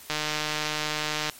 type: click train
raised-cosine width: 0.2 ms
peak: -10 dBFS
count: 183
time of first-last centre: 0.1-1.297 s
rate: 152 Hz
effects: white hiss -47 dBFS RMS until 1.39 s + MP3 64 kbps